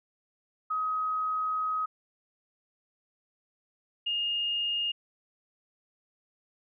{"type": "tone pair in turn", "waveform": "sine", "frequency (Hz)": [1264, 2838], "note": ["D#6", "F7"], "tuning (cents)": [27, 27], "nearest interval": "octave + major second", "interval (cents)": 1400, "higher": "second", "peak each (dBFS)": -27, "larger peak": "neither", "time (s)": [[0.7, 1.86], [4.06, 4.92]], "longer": "first", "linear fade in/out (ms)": 10, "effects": []}